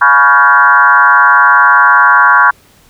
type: tone with frequency modulation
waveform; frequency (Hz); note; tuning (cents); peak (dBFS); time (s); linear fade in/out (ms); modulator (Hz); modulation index
sine; 1265; D#6; +28; -3; 0.01-2.51; 10; 140; 2.5
effects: pink hiss -46 dBFS RMS until 2.89 s